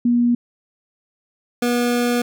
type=tone pair in turn; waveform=sine / 25% pulse; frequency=240 / 241.8 Hz; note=B3 / B3; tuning=-49 / -36 cents; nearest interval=unison; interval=13 cents; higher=second; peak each=-13 dBFS; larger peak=neither; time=0.05-0.35 / 1.62-2.22 s; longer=second; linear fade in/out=5 ms; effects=none